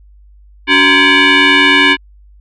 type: tone with frequency modulation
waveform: sine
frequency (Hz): 284.2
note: C#4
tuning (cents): +43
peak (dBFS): -4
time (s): 0.67-1.97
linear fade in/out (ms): 50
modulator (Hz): 658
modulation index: 4.4
effects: tanh soft clip ceiling -2 dBFS + added 50 Hz sine -39 dBFS peak until 2.4 s

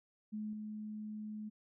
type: tone with level steps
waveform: sine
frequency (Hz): 213.3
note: G#3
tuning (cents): +46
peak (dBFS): -38 / -41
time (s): 0.32-1.5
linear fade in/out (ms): 20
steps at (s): 0.53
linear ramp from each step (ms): 2
effects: none

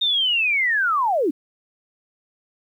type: linear sweep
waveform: sine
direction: down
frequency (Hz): 3700 to 256.9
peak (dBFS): -17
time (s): 0.01-1.31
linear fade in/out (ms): 10
effects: 9-bit

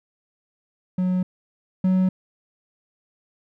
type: tone pair in turn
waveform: triangle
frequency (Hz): 183.2 / 186.19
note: F#3 / F#3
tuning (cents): -17 / +11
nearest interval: unison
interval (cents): 28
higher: second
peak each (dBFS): -17 / -14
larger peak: second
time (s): 0.98-1.23 / 1.84-2.09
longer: neither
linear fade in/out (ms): 5
effects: none

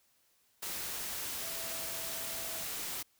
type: tone in noise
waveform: sine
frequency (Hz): 659.3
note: E5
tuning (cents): 0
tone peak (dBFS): -50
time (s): 1.42-2.64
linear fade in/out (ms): 10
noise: white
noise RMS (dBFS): -39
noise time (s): 0.62-3.03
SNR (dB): -14
effects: white hiss -71 dBFS RMS until 3.19 s

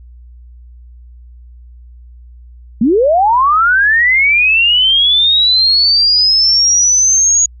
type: linear sweep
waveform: sine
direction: up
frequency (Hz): 204.5 to 6740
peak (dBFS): -7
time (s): 2.81-7.46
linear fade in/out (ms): 5
effects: added 60 Hz sine -34 dBFS peak until 7.6 s

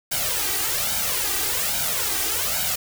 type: noise with flanger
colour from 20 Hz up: white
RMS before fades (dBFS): -24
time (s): 0.11-2.76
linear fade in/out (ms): 10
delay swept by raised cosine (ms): 1.3 to 2.6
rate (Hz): 1.2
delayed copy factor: +0.75
effects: none

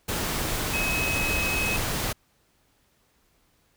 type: tone in noise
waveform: sine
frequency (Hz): 2554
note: D#7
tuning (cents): +45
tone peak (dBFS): -26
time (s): 0.73-1.77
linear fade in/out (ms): 10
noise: pink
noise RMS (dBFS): -28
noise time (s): 0.08-2.13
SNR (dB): -1
effects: pink hiss -66 dBFS RMS until 3.76 s

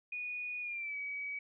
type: tone with pitch glide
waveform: sine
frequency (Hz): 2464 to 2273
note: D#7 to C#7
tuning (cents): -17 to +43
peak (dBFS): -37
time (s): 0.12-1.39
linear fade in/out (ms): 5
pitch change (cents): -140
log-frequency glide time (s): 0.61-0.97
effects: none

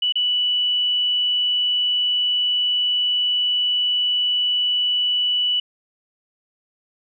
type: tone with dropouts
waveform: sine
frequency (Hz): 2960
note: F#7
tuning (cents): 0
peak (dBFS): -17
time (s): 0.02-5.6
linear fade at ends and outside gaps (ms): 5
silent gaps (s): 0.124-0.155
effects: none

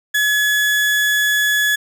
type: tone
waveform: 35% pulse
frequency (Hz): 1700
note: G#6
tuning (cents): +40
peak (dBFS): -12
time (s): 0.14-1.76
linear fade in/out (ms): 10
effects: none

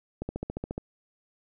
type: click train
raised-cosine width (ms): 2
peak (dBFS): -19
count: 9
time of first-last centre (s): 0.22-0.779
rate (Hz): 14.3
effects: none

